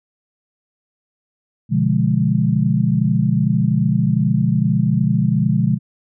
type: chord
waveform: sine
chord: B diminished seventh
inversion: none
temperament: equal with one note detuned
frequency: 123.47 / 145.99 / 174.61 / 207.7 Hz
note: B2 / D3 / F3 / Ab3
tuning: 0 / -10 / 0 / 0 cents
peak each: -19 dBFS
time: 1.69-5.79 s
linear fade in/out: 50 ms
effects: none